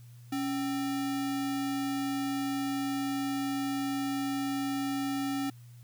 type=tone with sample-and-hold; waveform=sine; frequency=277.2 Hz; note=C#4; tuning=in tune; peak=-29 dBFS; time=0.32-5.5 s; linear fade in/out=5 ms; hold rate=1050 Hz; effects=added 120 Hz sine -48 dBFS peak until 5.83 s + white hiss -64 dBFS RMS until 5.83 s